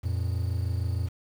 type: tone pair together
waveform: triangle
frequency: 87.47 / 114 Hz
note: F2 / A#2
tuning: +3 / -38 cents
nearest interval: perfect fourth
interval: 459 cents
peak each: -25 / -29 dBFS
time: 0.03-1.09 s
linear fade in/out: 20 ms
effects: 8-bit